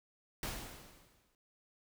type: noise with exponential decay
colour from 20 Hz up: pink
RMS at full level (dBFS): -38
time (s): 0.43-1.35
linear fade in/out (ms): 1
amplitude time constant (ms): 200
effects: none

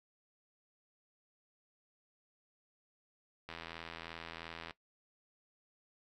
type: click train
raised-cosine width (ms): 0.3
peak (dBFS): -28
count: 102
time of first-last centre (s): 3.49-4.708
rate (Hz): 82.9
effects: noise-tail reverb RT60 0.1 s tail -17 dB re dry

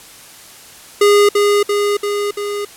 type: tone with echo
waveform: square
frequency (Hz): 409.7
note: G#4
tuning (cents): -24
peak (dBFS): -8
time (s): 1.01-1.29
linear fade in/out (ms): 5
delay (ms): 340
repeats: 4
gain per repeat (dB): -3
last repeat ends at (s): 2.65
effects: white hiss -39 dBFS RMS until 2.76 s + low-pass 12000 Hz 12 dB/octave

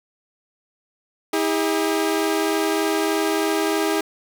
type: tone pair together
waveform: sawtooth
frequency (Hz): 320.6 / 403.9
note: E4 / G#4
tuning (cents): -48 / -48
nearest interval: major third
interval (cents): 400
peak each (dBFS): -18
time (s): 1.33-4.01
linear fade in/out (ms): 5
effects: 7-bit

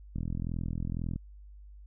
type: click train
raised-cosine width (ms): 5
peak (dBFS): -22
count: 43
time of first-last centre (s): 0.16-1.16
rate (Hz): 42
effects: added 50 Hz sine -47 dBFS peak until 1.86 s

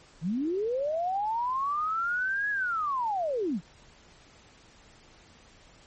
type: linear two-way sweep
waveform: sine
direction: up then down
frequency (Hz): 145.2 to 1688 to 145.2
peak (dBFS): -26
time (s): 0.21-3.61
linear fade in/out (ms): 50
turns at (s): 2.5
effects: pink hiss -56 dBFS RMS until 5.86 s + MP3 32 kbps

